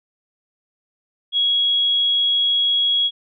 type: tone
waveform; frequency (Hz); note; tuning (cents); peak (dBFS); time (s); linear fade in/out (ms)
sine; 3322; G#7; 0; -15; 1.32-3.11; 50
effects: none